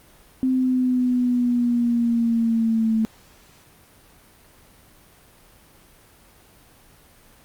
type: exponential sweep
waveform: sine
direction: down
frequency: 260 to 220.6 Hz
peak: -17 dBFS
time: 0.43-3.05 s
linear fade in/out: 0 ms
effects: pink hiss -52 dBFS RMS until 7.44 s + Opus 32 kbps